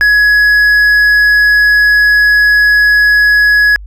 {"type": "tone with hard clipping", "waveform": "triangle", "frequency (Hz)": 1680, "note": "G#6", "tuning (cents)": 19, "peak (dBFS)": -6, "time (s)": [0.01, 3.76], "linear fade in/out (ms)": 0, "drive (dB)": 7, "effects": ["added 50 Hz sine -26 dBFS peak until 3.86 s"]}